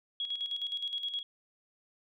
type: tone with tremolo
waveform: sine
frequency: 3322 Hz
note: G#7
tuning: in tune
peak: -31 dBFS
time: 0.2-1.23 s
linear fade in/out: 2 ms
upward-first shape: square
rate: 9.6 Hz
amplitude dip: 60%
effects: none